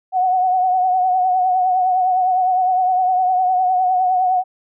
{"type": "tone with vibrato", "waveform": "sine", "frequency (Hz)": 739, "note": "F#5", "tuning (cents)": -2, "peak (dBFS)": -13, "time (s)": [0.12, 4.44], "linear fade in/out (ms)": 50, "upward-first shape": "triangle", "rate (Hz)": 9.8, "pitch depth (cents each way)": 51, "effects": []}